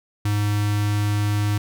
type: tone with notch filter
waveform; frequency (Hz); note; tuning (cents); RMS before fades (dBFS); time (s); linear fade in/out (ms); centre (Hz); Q
square; 103.83; G#2; 0; -21; 0.25-1.58; 5; 560; 1.4
effects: none